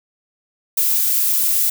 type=noise; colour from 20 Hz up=violet; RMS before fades=-17 dBFS; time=0.77-1.7 s; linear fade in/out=5 ms; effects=none